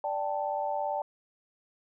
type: chord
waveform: sine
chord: D suspended fourth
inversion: none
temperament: just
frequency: 587.3 / 783.1 / 881 Hz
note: D5 / G5 / A5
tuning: 0 / -2 / +2 cents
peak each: -33 dBFS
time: 0.04-1.02 s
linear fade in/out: 2 ms
effects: none